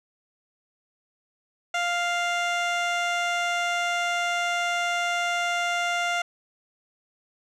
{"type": "tone with low-pass filter", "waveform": "15% pulse", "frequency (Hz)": 698.5, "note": "F5", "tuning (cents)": 0, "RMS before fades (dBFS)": -26, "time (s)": [1.74, 6.22], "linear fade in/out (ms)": 5, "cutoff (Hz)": 6000, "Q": 0.74, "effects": []}